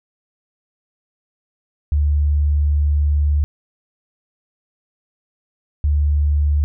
sine tone pair in turn, 73.42 / 73.42 Hz, D2 / D2, 0 / 0 cents, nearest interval unison, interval 0 cents, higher neither, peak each -13 dBFS, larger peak neither, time 1.92-3.44 / 5.84-6.64 s, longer first, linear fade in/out 0 ms, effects none

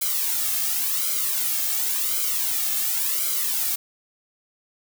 blue noise with flanger, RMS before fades -24 dBFS, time 0.01-3.76 s, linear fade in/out 10 ms, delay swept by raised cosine 1.1 to 2.08 ms, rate 0.92 Hz, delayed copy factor -0.9, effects none

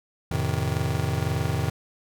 square chord, F dominant seventh, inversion none, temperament just, 87.31 / 109.13 / 130.96 / 157.15 Hz, F2 / A2 / C3 / Eb3, 0 / -14 / +2 / +18 cents, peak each -30 dBFS, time 0.31-1.7 s, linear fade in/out 5 ms, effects none

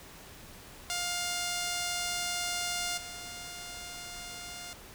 5% pulse tone with level steps, 705 Hz, F5, 16 cents sharp, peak -20 / -30 dBFS, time 0.9-4.73 s, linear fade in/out 0 ms, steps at 2.97 s, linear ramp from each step 10 ms, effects pink hiss -50 dBFS RMS until 4.94 s

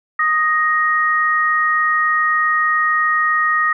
sine tone pair together, 1244.5 / 1871.7 Hz, D#6 / A#6, 0 / +7 cents, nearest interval perfect fifth, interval 707 cents, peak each -16 dBFS, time 0.19-3.73 s, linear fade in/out 5 ms, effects none

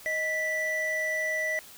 triangle tone pair together, 626.6 / 1970 Hz, D#5 / B6, +12 / -5 cents, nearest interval octave + minor sixth, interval 1983 cents, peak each -31 / -26 dBFS, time 0.06-1.59 s, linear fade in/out 0 ms, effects white hiss -49 dBFS RMS until 1.77 s

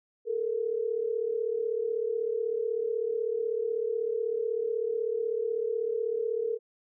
sine tone pair together, 430.3 / 466.4 Hz, A4 / A#4, -39 / +1 cents, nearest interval minor second, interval 140 cents, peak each -31 / -29 dBFS, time 0.25-6.59 s, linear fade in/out 50 ms, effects none

